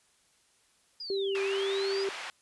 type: linear two-way sweep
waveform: sine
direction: down then up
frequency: 5000 to 2349 to 5000 Hz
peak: -37 dBFS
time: 1-2.04 s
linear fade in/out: 5 ms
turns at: 1.41 s
type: tone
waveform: sine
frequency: 391.8 Hz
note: G4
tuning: 1 cent flat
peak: -28 dBFS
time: 1.1-2.09 s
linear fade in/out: 2 ms
type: band-pass noise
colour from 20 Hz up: white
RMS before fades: -40 dBFS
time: 1.35-2.3 s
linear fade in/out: 0 ms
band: 790 to 2600 Hz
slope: 12 dB/octave
effects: white hiss -67 dBFS RMS until 2.41 s + resampled to 24000 Hz